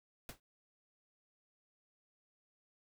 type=noise with exponential decay; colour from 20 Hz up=pink; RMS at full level=-43 dBFS; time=0.29-0.4 s; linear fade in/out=1 ms; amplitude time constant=23 ms; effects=none